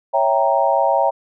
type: chord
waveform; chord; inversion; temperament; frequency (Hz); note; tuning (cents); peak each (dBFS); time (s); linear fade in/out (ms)
sine; C# diminished seventh; none; equal; 554.4 / 659.3 / 784 / 932.3; C#5 / E5 / G5 / Bb5; 0 / 0 / 0 / 0; -19; 0.13-1.11; 20
effects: none